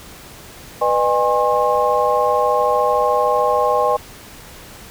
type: tone cluster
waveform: sine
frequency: 493.6 / 607 / 817 / 1073 Hz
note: B4 / D#5 / G#5 / C6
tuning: -1 / -43 / -29 / +43 cents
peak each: -19 dBFS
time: 0.81-3.97 s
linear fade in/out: 10 ms
effects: pink hiss -39 dBFS RMS until 4.9 s